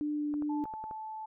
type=tone with vibrato; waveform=sine; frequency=296.4 Hz; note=D4; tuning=16 cents sharp; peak=-30 dBFS; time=0.01-0.64 s; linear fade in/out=0 ms; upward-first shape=triangle; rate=2.4 Hz; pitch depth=12 cents each way
type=clicks; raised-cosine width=1 ms; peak=-32 dBFS; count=6; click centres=0.34 / 0.423 / 0.655 / 0.738 / 0.84 / 0.911 s
type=tone; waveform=sine; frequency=872 Hz; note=A5; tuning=16 cents flat; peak=-38 dBFS; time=0.49-1.26 s; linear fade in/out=10 ms
effects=none